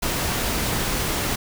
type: noise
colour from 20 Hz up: pink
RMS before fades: -24 dBFS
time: 0.02-1.36 s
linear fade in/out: 10 ms
effects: none